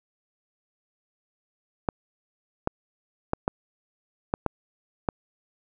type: clicks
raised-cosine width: 1 ms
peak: -9 dBFS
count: 7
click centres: 1.888 / 2.674 / 3.334 / 3.479 / 4.339 / 4.463 / 5.088 s
effects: none